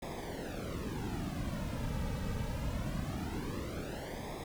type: noise with flanger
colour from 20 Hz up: brown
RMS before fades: -38 dBFS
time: 0.02-4.44 s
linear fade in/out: 5 ms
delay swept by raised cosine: 0.68 to 2.88 ms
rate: 0.23 Hz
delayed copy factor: -0.85
effects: none